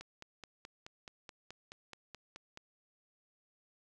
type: click train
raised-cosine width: 0.2 ms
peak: -30 dBFS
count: 13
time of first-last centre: 0.01-2.574 s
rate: 4.68 Hz
effects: none